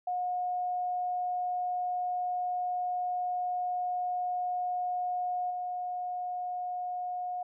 sine tone with level steps, 722 Hz, F#5, 43 cents flat, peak -29 / -32 dBFS, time 0.07-7.43 s, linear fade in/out 5 ms, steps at 5.5 s, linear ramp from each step 10 ms, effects none

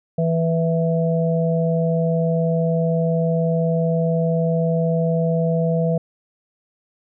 harmonic tone, 164.81 Hz, E3, in tune, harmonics 1 / 3 / 4, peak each -18 / -23 / -24 dBFS, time 0.18-5.98 s, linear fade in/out 5 ms, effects none

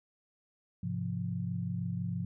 sine chord, F minor, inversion first, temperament just, 104.77 / 130.96 / 174.61 Hz, Ab2 / C3 / F3, +16 / +2 / 0 cents, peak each -37 / -38 / -35 dBFS, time 0.83-2.25 s, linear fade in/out 5 ms, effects none

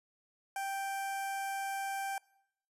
sawtooth tone with notch filter, 784 Hz, G5, in tune, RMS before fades -37 dBFS, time 0.56-2.18 s, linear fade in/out 2 ms, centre 3900 Hz, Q 0.99, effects noise-tail reverb RT60 0.8 s tail -24 dB re dry + resampled to 32000 Hz

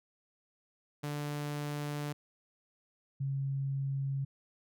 sawtooth / sine tone pair in turn, 146.83 / 136.93 Hz, D3 / C#3, 0 / -21 cents, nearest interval minor second, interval 121 cents, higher first, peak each -31 / -31 dBFS, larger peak neither, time 1.03-2.13 / 3.2-4.25 s, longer first, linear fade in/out 10 ms, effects none

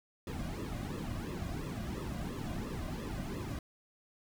brown noise with flanger, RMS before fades -39 dBFS, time 0.27-3.59 s, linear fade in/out 2 ms, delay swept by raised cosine 1.3 to 2.3 ms, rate 2.9 Hz, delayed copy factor -0.85, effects none

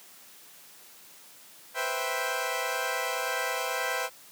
15% pulse chord, C major seventh, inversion third, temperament equal, 493.9 / 523.3 / 659.3 / 784 Hz, B4 / C5 / E5 / G5, 0 / 0 / 0 / 0 cents, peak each -28 dBFS, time 1.74-4.1 s, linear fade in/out 50 ms, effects white hiss -52 dBFS RMS until 4.31 s + high-pass 150 Hz 12 dB/octave

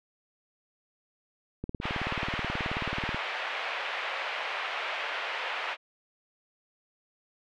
click train, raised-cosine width 3 ms, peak -21 dBFS, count 29, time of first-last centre 1.64-3.145 s, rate 18.6 Hz
white band-pass noise, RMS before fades -34 dBFS, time 1.81-5.77 s, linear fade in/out 50 ms, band 530 to 2800 Hz, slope 24 dB/octave
effects none

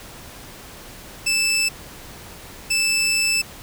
20% pulse tone pair in turn, 2637 / 2637 Hz, E7 / E7, 0 / 0 cents, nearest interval unison, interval 0 cents, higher neither, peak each -13 dBFS, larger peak neither, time 1.26-1.69 / 2.7-3.42 s, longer second, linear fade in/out 10 ms, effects pink hiss -40 dBFS RMS until 3.62 s

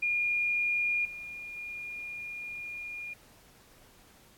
sine tone with level steps, 2423 Hz, D#7, 47 cents flat, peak -26 / -39 / -37 dBFS, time 0.02-3.14 s, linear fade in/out 10 ms, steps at 1.05 / 1.57 s, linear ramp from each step 2 ms, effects pink hiss -59 dBFS RMS until 4.37 s + AAC 64 kbps

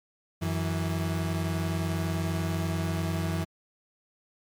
35% pulse tone pair together, 91.8 / 163.46 Hz, F#2 / E3, -13 / -14 cents, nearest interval minor seventh, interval 999 cents, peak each -28 dBFS, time 0.41-3.45 s, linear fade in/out 20 ms, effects MP3 96 kbps

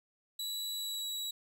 sawtooth tone with pitch glide, 3929 to 3895 Hz, B7 to B7, -10 to -25 cents, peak -33 dBFS, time 0.39-1.31 s, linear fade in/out 5 ms, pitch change -15 cents, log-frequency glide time 0.71-1.11 s, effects none

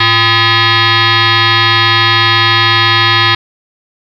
sine tone with frequency modulation, 1016 Hz, B5, 49 cents sharp, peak -6 dBFS, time 0-3.35 s, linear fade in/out 5 ms, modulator 454 Hz, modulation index 7, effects 7-bit

